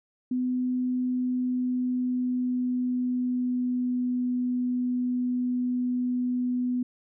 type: tone with pitch glide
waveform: sine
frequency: 251.7 to 248.4 Hz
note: B3 to B3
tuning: +33 to +10 cents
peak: -24 dBFS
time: 0.31-6.83 s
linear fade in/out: 5 ms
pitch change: -23 cents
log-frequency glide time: 0.92-4.23 s
effects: none